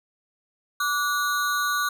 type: ring-modulated tone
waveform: square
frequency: 1310 Hz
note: E6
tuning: 11 cents flat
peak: -20 dBFS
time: 0.8-1.89 s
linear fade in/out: 5 ms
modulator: 150 Hz
effects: none